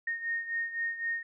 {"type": "beating tone pair", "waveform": "sine", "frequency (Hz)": [1847, 1850.9], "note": ["A#6", "A#6"], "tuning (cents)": [-16, -13], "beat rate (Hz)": 3.9, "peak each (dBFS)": [-32, -37], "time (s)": [0.07, 1.23], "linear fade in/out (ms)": 5, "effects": []}